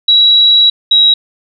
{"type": "tone pair in turn", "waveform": "sine", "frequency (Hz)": [3890, 3850], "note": ["B7", "B7"], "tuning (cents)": [-27, -45], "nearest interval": "unison", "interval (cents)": 18, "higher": "first", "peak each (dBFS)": -4, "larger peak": "neither", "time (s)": [[0.08, 0.7], [0.91, 1.14]], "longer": "first", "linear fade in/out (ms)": 5, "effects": []}